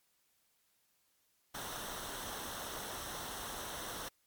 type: noise with comb filter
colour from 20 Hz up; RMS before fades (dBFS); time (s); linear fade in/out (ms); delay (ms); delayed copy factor
pink; -43; 1.54-4.09; 10; 0.42; -0.6
effects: white hiss -75 dBFS RMS until 4.26 s + MP3 96 kbps